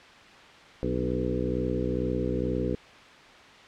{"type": "harmonic tone with a mistuned harmonic", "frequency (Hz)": 62.2, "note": "B1", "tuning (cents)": 13, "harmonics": [1, 2, 3, 4, 5, 6, 7, 8], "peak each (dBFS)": [-34, -34, -34, -34, -34, -34, -34, -34], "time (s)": [0.83, 2.75], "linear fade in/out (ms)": 0, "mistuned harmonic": 5, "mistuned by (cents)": -39, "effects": ["white hiss -49 dBFS RMS until 3.67 s", "low-pass 3000 Hz 12 dB/octave"]}